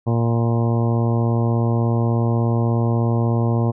harmonic tone with a mistuned harmonic, 116.54 Hz, A#2, in tune, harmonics 1 / 2 / 3 / 4 / 5 / 6 / 7 / 8 / 9, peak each -17 / -23 / -27 / -29 / -31 / -33 / -34 / -35 / -36 dBFS, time 0.06-3.72 s, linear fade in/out 20 ms, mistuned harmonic 8, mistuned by +20 cents, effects none

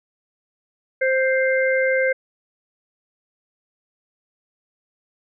harmonic tone, 524 Hz, C5, 2 cents sharp, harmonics 1 / 3 / 4, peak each -18 / -23 / -24 dBFS, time 1.01-2.13 s, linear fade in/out 10 ms, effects none

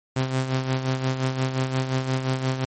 sawtooth tone with tremolo, 130.81 Hz, C3, in tune, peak -16 dBFS, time 0.16-2.65 s, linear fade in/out 5 ms, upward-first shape sine, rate 5.7 Hz, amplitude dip 60%, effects MP3 32 kbps

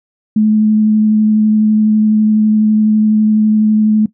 sine tone with vibrato, 214.8 Hz, A3, 41 cents flat, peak -7 dBFS, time 0.36-4.06 s, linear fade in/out 5 ms, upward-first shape sine, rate 12 Hz, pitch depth 11 cents each way, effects noise-tail reverb RT60 0.1 s tail -17 dB re dry

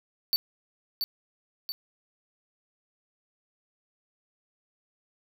square tone with echo, 4500 Hz, C#8, 25 cents sharp, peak -22 dBFS, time 0.33-0.36 s, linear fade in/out 0 ms, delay 680 ms, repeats 2, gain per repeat -5 dB, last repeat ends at 1.72 s, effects none

